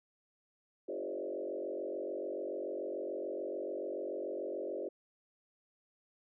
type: tone with frequency modulation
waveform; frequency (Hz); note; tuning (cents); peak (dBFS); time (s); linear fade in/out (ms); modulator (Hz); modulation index
sine; 466.2; A#4; 0; -36; 0.88-4.89; 10; 46.9; 2.9
effects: none